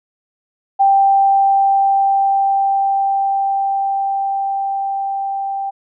sine tone with level ramp, 786 Hz, G5, 4 cents sharp, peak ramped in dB -8 to -19 dBFS, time 0.79-5.71 s, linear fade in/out 20 ms, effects none

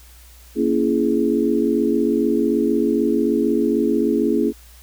sine chord, A# half-diminished seventh, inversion none, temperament just, 233.1 / 279.7 / 335.6 / 419.5 Hz, A#3 / C#4 / E4 / G#4, 0 / +16 / +31 / +17 cents, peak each -21 dBFS, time 0.55-4.53 s, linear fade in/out 50 ms, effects added 60 Hz sine -44 dBFS peak until 4.82 s + white hiss -49 dBFS RMS until 4.82 s

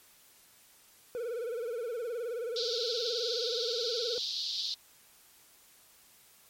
triangle tone with vibrato, 471 Hz, A#4, 18 cents sharp, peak -31 dBFS, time 1.15-4.18 s, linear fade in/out 0 ms, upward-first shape sine, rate 19 Hz, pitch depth 110 cents each way
white band-pass noise, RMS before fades -35 dBFS, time 2.56-4.74 s, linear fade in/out 0 ms, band 3600 to 4800 Hz, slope 48 dB/octave
effects white hiss -60 dBFS RMS until 6.49 s + MP3 64 kbps

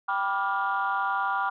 sine chord, G dominant seventh, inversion none, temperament just, 784 / 980 / 1176 / 1411.2 Hz, G5 / B5 / D6 / F6, 0 / -14 / +2 / +18 cents, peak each -29 dBFS, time 0.08-1.5 s, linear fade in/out 10 ms, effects tanh soft clip ceiling -17 dBFS

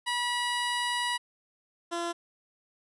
15% pulse tone pair in turn, 970 / 341.8 Hz, B5 / F4, -31 / -37 cents, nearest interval octave + tritone, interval 1806 cents, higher first, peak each -21 / -24 dBFS, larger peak first, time 0.06-1.18 / 1.91-2.13 s, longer first, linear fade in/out 20 ms, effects resampled to 24000 Hz

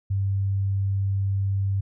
sine tone, 98 Hz, G2, in tune, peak -21 dBFS, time 0.1-1.81 s, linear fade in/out 10 ms, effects none

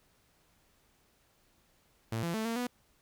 sawtooth tone with pitch steps, 113.3 / 169.4 / 220.1 / 229.3 / 245.6 Hz, A#2 / E3 / A3 / A#3 / B3, -49 / +48 / +1 / -28 / -9 cents, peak -28 dBFS, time 2.12-2.67 s, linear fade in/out 5 ms, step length 110 ms, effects pink hiss -69 dBFS RMS until 3.01 s

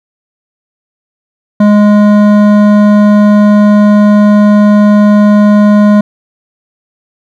triangle tone with hard clipping, 207.7 Hz, G#3, in tune, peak -4 dBFS, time 1.6-6.01 s, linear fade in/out 5 ms, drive 16 dB, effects none

